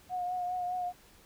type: tone with vibrato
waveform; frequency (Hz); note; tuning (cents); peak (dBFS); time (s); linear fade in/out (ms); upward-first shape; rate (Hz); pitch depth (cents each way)
sine; 722; F#5; -43; -31; 0.09-0.93; 50; triangle; 4.9; 31
effects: pink hiss -59 dBFS RMS until 1.25 s